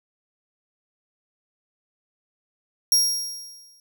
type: tone with exponential decay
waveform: sawtooth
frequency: 5600 Hz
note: F8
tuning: 4 cents sharp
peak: -11 dBFS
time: 2.92-3.8 s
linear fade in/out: 1 ms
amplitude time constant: 190 ms
effects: none